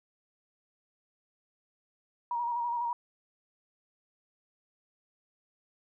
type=tone with vibrato; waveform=sine; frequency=951 Hz; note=A#5; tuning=34 cents sharp; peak=-29 dBFS; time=2.31-2.93 s; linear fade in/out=2 ms; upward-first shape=square; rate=12 Hz; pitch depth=28 cents each way; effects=none